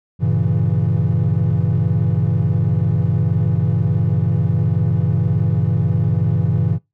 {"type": "chord", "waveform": "triangle", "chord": "G diminished seventh", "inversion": "none", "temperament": "equal", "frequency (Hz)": [98, 116.54, 138.59, 164.81], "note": ["G2", "Bb2", "Db3", "Fb3"], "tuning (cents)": [0, 0, 0, 0], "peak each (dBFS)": -17, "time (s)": [0.19, 6.79], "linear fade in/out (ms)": 50, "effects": ["noise-tail reverb RT60 0.2 s tail -22 dB re dry", "tanh soft clip ceiling -7 dBFS"]}